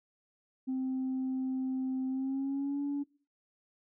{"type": "tone with pitch glide", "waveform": "sine", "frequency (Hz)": [260.9, 284.5], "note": ["C4", "C#4"], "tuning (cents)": [-5, 45], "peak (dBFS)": -29, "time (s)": [0.67, 3.04], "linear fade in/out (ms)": 20, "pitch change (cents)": 150, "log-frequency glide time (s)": [2.08, 2.81], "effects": ["noise-tail reverb RT60 0.4 s tail -22 dB re dry", "tanh soft clip ceiling -28 dBFS"]}